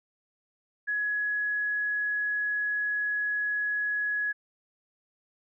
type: tone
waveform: sine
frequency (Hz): 1681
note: G#6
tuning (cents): +20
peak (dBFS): -26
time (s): 0.87-4.33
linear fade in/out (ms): 20
effects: none